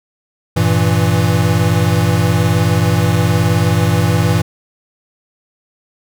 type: chord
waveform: square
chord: E diminished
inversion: first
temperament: equal with one note detuned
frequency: 97.6 / 116.54 / 164.81 Hz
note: G2 / Bb2 / E3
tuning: -7 / 0 / 0 cents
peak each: -16 dBFS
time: 0.56-4.42 s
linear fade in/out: 10 ms
effects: none